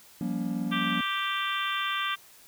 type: chord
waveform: triangle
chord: G half-diminished seventh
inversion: third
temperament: just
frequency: 176.4 / 196 / 235.2 / 282.2 Hz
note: F3 / G3 / Bb3 / Db4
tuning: +18 / 0 / +16 / +31 cents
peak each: -31 / -33 / -30 / -33 dBFS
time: 0.21-1.01 s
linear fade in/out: 2 ms
type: harmonic tone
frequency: 392 Hz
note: G4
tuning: in tune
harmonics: 3 / 4 / 5 / 6 / 7 / 8 / 9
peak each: -31 / -34 / -37 / -38 / -37 / -36 / -36 dBFS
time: 0.71-2.16 s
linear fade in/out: 20 ms
effects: white hiss -54 dBFS RMS until 2.47 s